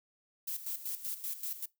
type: noise with tremolo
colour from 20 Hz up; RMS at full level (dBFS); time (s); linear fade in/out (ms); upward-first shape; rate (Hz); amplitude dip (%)
violet; -37; 0.47-1.66; 10; square; 5.2; 70
effects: noise-tail reverb RT60 0.2 s tail -23 dB re dry